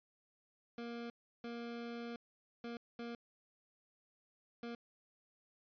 25% pulse tone bursts at uneven times, 235.4 Hz, A#3, 17 cents sharp, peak -39 dBFS, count 5, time 0.78-1.1 / 1.44-2.16 / 2.64-2.77 / 2.99-3.15 / 4.63-4.75 s, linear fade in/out 2 ms, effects resampled to 11025 Hz

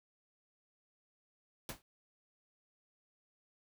pink noise with exponential decay, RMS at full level -38 dBFS, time 1.69-1.82 s, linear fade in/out 1 ms, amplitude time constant 28 ms, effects none

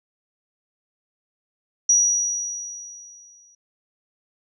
sine tone with exponential decay, 5800 Hz, F#8, 35 cents flat, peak -12 dBFS, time 1.89-3.55 s, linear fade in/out 5 ms, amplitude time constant 360 ms, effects none

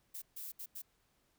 violet noise bursts at uneven times, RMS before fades -45 dBFS, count 4, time 0.14-0.22 / 0.36-0.52 / 0.59-0.66 / 0.75-0.82 s, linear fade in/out 10 ms, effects pink hiss -75 dBFS RMS until 1.38 s

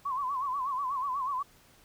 sine tone with vibrato, 1072 Hz, C6, 42 cents sharp, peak -29 dBFS, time 0.05-1.43 s, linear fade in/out 10 ms, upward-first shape sine, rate 8.2 Hz, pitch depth 120 cents each way, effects pink hiss -60 dBFS RMS until 1.84 s

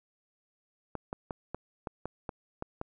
clicks, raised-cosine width 1 ms, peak -21 dBFS, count 9, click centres 0.953 / 1.129 / 1.308 / 1.546 / 1.872 / 2.056 / 2.292 / 2.624 / 2.814 s, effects none

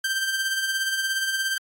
sawtooth tone with tremolo, 1568 Hz, G6, in tune, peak -18 dBFS, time 0.04-1.58 s, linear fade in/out 5 ms, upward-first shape sine, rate 17 Hz, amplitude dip 45%, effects AAC 64 kbps

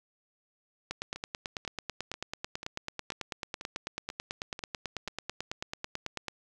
two click trains, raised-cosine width 0.2 ms, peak -23 / -17 dBFS, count 9 / 50, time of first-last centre 1.16-5.082 / 0.91-6.283 s, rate 2.04 / 9.12 Hz, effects none

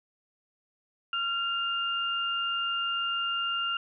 sine tone pair together, 1381 / 2807 Hz, F6 / F7, -20 / +8 cents, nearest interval octave, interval 1228 cents, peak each -30 / -30 dBFS, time 1.13-3.77 s, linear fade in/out 2 ms, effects none

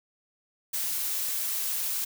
blue noise, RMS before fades -30 dBFS, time 0.73-2.05 s, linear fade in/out 10 ms, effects none

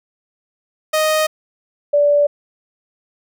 sawtooth / sine tone pair in turn, 622.3 / 581.2 Hz, D#5 / D5, 0 / -18 cents, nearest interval minor second, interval 118 cents, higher first, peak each -10 dBFS, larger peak neither, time 0.93-1.27 / 1.93-2.27 s, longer neither, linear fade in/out 10 ms, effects none

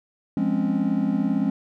triangle chord, Db major seventh, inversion first, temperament equal with one note detuned, 174.61 / 207.7 / 259.2 / 277.2 Hz, F3 / Ab3 / C4 / Db4, 0 / 0 / -16 / 0 cents, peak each -26 / -22 / -24 / -24 dBFS, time 0.37-1.5 s, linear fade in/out 2 ms, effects none

